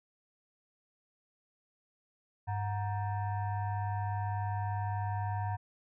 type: tone with frequency modulation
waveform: sine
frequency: 100.9 Hz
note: G#2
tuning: 49 cents flat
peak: -31 dBFS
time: 2.47-5.57 s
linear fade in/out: 20 ms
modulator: 835 Hz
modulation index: 0.84
effects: none